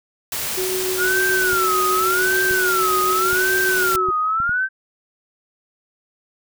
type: noise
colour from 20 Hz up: white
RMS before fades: -25 dBFS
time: 0.32-3.96 s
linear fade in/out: 2 ms
type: tone with tremolo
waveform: sine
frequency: 372.2 Hz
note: F#4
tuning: 10 cents sharp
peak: -21 dBFS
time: 0.57-4.11 s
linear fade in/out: 10 ms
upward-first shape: sine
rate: 6.8 Hz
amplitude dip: 25%
type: tone with vibrato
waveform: sine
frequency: 1396.9 Hz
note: F6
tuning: in tune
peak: -17 dBFS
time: 0.97-4.69 s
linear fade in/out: 50 ms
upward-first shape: sine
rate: 0.86 Hz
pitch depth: 200 cents each way
type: clicks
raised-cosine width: 5 ms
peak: -22 dBFS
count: 7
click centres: 1.532 / 2.51 / 3.331 / 3.951 / 4.087 / 4.402 / 4.494 s
effects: none